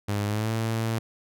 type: tone with pitch glide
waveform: sawtooth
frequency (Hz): 102.7 to 112.64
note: G#2 to A2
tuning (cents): -19 to +41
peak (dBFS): -21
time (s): 0.08-0.99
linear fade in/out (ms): 10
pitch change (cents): +160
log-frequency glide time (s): 0.25-0.52
effects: none